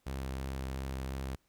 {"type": "tone with vibrato", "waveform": "sawtooth", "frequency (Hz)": 66.4, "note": "C2", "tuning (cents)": 26, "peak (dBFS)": -32, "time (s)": [0.06, 1.36], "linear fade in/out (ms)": 10, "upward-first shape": "sine", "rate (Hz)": 2.9, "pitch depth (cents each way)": 15, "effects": ["pink hiss -74 dBFS RMS until 1.48 s"]}